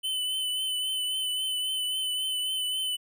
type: tone with vibrato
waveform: square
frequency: 3025 Hz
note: F#7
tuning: 38 cents sharp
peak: -28 dBFS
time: 0.03-2.97 s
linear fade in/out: 20 ms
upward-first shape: triangle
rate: 3.7 Hz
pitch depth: 31 cents each way
effects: none